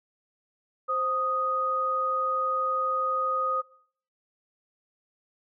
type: tone pair together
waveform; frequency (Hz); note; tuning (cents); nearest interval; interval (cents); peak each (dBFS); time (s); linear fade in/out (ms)
sine; 523.2 / 1244.5; C5 / D#6; 0 / 0; octave + minor third; 1500; -32 / -25; 0.88-3.62; 20
effects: noise-tail reverb RT60 0.6 s tail -22 dB re dry